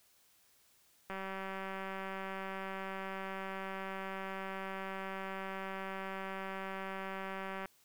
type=click train; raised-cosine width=0.5 ms; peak=-27 dBFS; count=1260; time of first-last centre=1.1-7.657 s; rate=192 Hz; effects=white hiss -68 dBFS RMS until 7.84 s